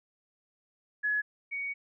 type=tone pair in turn; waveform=sine; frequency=1693 / 2240 Hz; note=G#6 / C#7; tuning=+33 / +18 cents; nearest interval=perfect fourth; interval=485 cents; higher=second; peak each=-26 / -32 dBFS; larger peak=first; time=1.03-1.22 / 1.51-1.74 s; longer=second; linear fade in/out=20 ms; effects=none